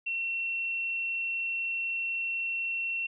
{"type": "tone", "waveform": "sine", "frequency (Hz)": 2716, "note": "F7", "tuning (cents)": -49, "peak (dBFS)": -29, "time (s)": [0.06, 3.07], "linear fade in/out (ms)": 10, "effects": []}